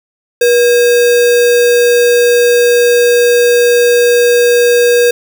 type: tone with sample-and-hold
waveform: sine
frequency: 481.1 Hz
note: B4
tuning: 45 cents flat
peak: -5 dBFS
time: 0.41-5.11 s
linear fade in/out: 5 ms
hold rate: 2100 Hz
effects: none